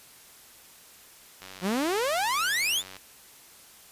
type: click train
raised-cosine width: 0.2 ms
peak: -25 dBFS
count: 147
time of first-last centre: 1.42-2.967 s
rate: 94.4 Hz
type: exponential sweep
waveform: sawtooth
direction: up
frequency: 171.3 to 3729 Hz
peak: -21 dBFS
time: 1.61-2.83 s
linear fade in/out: 50 ms
effects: white hiss -52 dBFS RMS until 3.91 s + resampled to 32000 Hz